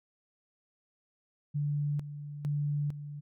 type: tone with tremolo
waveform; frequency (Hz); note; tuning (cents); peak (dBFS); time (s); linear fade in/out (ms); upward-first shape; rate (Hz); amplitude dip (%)
sine; 146; D3; -10; -28; 1.54-3.21; 20; square; 1.1; 70
effects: none